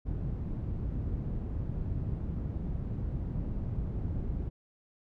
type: low-pass noise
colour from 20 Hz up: white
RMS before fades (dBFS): -34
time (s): 0.05-4.5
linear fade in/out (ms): 20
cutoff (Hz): 120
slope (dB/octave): 12
effects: none